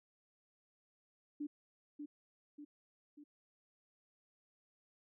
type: tone with echo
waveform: sine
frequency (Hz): 293.7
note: D4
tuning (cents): 0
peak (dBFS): -38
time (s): 1.4-1.47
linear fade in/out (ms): 10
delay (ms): 590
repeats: 3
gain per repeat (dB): -5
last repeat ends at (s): 3.24
effects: none